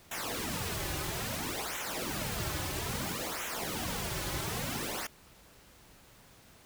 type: noise with flanger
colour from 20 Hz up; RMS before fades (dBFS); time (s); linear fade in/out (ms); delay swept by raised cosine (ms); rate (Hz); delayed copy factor
pink; -36; 0.11-5.07; 5; 0.21 to 4.41; 0.6; -0.85
effects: pink hiss -58 dBFS RMS until 6.65 s